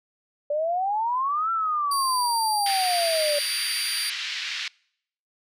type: exponential two-way sweep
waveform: sine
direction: up then down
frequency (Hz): 576 to 1359 to 576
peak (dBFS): -22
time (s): 0.5-3.39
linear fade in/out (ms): 5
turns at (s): 1.51
type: tone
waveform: 25% pulse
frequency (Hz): 4699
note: D8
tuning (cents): 0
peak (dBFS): -22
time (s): 1.91-4.1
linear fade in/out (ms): 5
type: band-pass noise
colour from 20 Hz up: pink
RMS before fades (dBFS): -31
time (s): 2.66-4.68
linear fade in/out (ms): 2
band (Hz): 1900 to 4700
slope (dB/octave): 24
effects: noise-tail reverb RT60 0.7 s tail -26 dB re dry